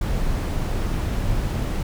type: noise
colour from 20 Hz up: brown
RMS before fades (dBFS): -23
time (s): 0.01-1.83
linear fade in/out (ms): 5
effects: none